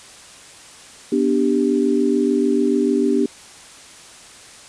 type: chord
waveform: sine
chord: G major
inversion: first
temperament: equal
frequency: 246.9 / 293.7 / 392 Hz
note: B3 / D4 / G4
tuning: 0 / 0 / 0 cents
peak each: -19 dBFS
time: 1.12-3.26 s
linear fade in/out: 5 ms
effects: white hiss -42 dBFS RMS until 4.68 s + resampled to 22050 Hz